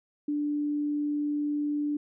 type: tone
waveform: sine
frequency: 294 Hz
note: D4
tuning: 2 cents sharp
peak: -26 dBFS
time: 0.28-1.97 s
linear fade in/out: 5 ms
effects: none